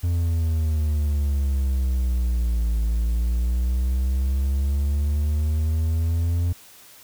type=exponential two-way sweep; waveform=triangle; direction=down then up; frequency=87.31 to 55.2 to 87.31 Hz; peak=-17 dBFS; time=0.03-6.53 s; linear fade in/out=10 ms; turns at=2.8 s; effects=white hiss -48 dBFS RMS until 7.03 s

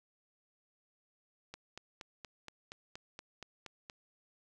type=click train; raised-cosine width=0.2 ms; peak=-28 dBFS; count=11; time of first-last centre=1.54-3.898 s; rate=4.24 Hz; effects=none

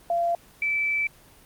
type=tone pair in turn; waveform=sine; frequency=686 / 2317 Hz; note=F5 / D7; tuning=-31 / -24 cents; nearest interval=octave + major sixth; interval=2107 cents; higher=second; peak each=-21 / -22 dBFS; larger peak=first; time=0.1-0.35 / 0.62-1.07 s; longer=second; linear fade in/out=2 ms; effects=pink hiss -53 dBFS RMS until 1.45 s + Opus 24 kbps

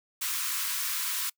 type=high-pass noise; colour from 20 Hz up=white; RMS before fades=-31 dBFS; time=0.21-1.3 s; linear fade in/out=10 ms; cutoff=970 Hz; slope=96 dB/octave; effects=noise-tail reverb RT60 0.1 s tail -25 dB re dry

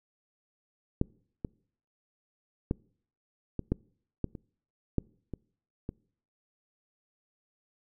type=clicks; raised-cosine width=3 ms; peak=-12 / -20 / -14 / -19 / -13 / -16 / -28 / -13 / -24 / -21 dBFS; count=10; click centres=1.014 / 1.448 / 2.711 / 3.593 / 3.72 / 4.243 / 4.352 / 4.983 / 5.337 / 5.891 s; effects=noise-tail reverb RT60 0.6 s tail -26 dB re dry

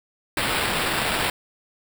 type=noise with sample-and-hold; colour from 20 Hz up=blue; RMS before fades=-24 dBFS; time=0.37-1.3 s; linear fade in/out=2 ms; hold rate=6300 Hz; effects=none

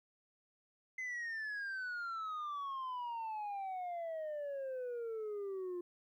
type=exponential sweep; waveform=sine; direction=down; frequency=2059 to 349.2 Hz; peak=-36 dBFS; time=0.98-5.81 s; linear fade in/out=5 ms; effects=tanh soft clip ceiling -38 dBFS + 13-bit

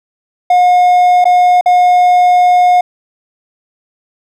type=tone with dropouts; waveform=triangle; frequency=719 Hz; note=F#5; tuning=50 cents flat; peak=-3 dBFS; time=0.5-2.81 s; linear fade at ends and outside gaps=5 ms; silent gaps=1.243-1.253 / 1.611-1.659 s; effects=none

